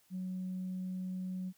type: tone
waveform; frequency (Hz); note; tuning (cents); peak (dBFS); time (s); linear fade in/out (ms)
sine; 185; F#3; 0; -35; 0.1-1.53; 50
effects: tanh soft clip ceiling -32 dBFS + white hiss -69 dBFS RMS until 1.57 s